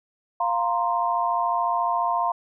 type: chord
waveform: sine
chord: F suspended fourth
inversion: none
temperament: equal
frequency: 698.5 / 932.3 / 1046.5 Hz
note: F5 / Bb5 / C6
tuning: 0 / 0 / 0 cents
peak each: -25 dBFS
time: 0.4-2.32 s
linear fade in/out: 5 ms
effects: none